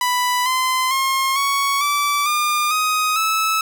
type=tone with pitch steps; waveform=sawtooth; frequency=990 / 1029.7 / 1070.9 / 1113.8 / 1158.4 / 1204.8 / 1253.1 / 1303.3 Hz; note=B5 / C6 / C6 / C#6 / D6 / D6 / D#6 / E6; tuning=+4 / -28 / +40 / +8 / -24 / +44 / +12 / -20 cents; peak=-13 dBFS; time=0.01-3.61 s; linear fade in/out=2 ms; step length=450 ms; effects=none